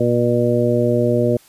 harmonic tone, 120 Hz, B2, 49 cents flat, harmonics 1 / 2 / 3 / 4 / 5, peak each -20 / -20 / -20 / -20 / -20 dBFS, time 0-1.37 s, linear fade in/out 5 ms, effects white hiss -50 dBFS RMS until 1.48 s + resampled to 32000 Hz

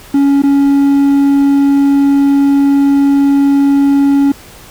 triangle tone with dropouts, 279.5 Hz, C#4, 14 cents sharp, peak -4 dBFS, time 0.14-4.32 s, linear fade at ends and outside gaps 5 ms, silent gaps 0.421-0.435 s, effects pink hiss -36 dBFS RMS until 4.7 s

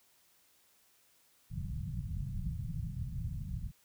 white low-pass noise, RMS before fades -38 dBFS, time 1.5-3.72 s, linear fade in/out 50 ms, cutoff 170 Hz, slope 48 dB/octave, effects white hiss -68 dBFS RMS until 3.84 s

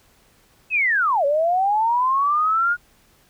sine linear two-way sweep, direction down then up, 2637 to 550 to 1446 Hz, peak -16 dBFS, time 0.7-2.77 s, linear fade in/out 50 ms, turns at 1.25 s, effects pink hiss -57 dBFS RMS until 3.29 s

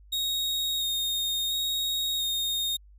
40% pulse tone with vibrato, 3729 Hz, A#7, in tune, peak -25 dBFS, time 0.12-2.77 s, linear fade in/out 10 ms, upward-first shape square, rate 0.72 Hz, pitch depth 14 cents each way, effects added 50 Hz sine -50 dBFS peak until 2.98 s

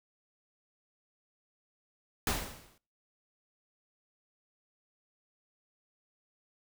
pink noise with exponential decay, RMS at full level -28 dBFS, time 2.27-2.78 s, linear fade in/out 2 ms, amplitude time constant 110 ms, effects noise-tail reverb RT60 0.5 s tail -26 dB re dry

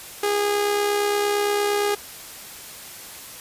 sawtooth tone with amplitude modulation, 410.3 Hz, G#4, 21 cents flat, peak -14 dBFS, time 0.23-1.95 s, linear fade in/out 5 ms, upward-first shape sine, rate 68.7 Hz, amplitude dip 40%, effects white hiss -39 dBFS RMS until 3.4 s + resampled to 32000 Hz

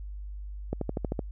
accelerating click train, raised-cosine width 2 ms, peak -16 dBFS, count 7, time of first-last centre 0.73-1.192 s, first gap 83 ms, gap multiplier 0.97, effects added 50 Hz sine -36 dBFS peak until 1.31 s

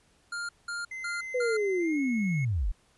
square tone bursts, 1404 Hz, F6, 9 cents sharp, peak -33 dBFS, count 4, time 0.32-1.57 s, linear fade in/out 5 ms, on 170 ms, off 190 ms
triangle tone with pitch glide, 2064 to 2180 Hz, C7 to C#7, -24 to -29 cents, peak -34 dBFS, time 0.91-2.45 s, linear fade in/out 5 ms, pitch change +95 cents, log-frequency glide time 1.78-2 s
sine linear sweep, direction down, 510 to 31.42 Hz, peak -25 dBFS, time 1.34-2.72 s, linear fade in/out 10 ms
effects pink hiss -65 dBFS RMS until 2.97 s + resampled to 24000 Hz

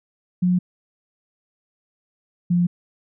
sine tone pair in turn, 180 / 175.28 Hz, F#3 / F3, -47 / +7 cents, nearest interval unison, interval 46 cents, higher first, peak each -15 dBFS, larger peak neither, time 0.42-0.59 / 2.5-2.67 s, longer neither, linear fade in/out 10 ms, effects none

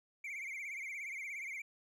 triangle tone with vibrato, 2217 Hz, C#7, in tune, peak -39 dBFS, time 0.24-1.62 s, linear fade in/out 5 ms, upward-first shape triangle, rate 17 Hz, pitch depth 140 cents each way, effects none

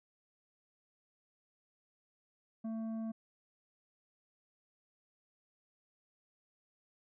triangle tone with tanh clipping, 223.4 Hz, A3, 27 cents sharp, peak -38 dBFS, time 2.64-3.12 s, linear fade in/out 10 ms, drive 12 dB, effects none

